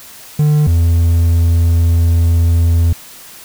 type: tone pair in turn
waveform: triangle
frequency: 150 / 84.18 Hz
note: D3 / E2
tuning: +37 / +37 cents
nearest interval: minor seventh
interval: 1000 cents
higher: first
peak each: -6 dBFS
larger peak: neither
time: 0.39-0.67 / 0.67-2.93 s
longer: second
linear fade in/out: 5 ms
effects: white hiss -36 dBFS RMS until 3.44 s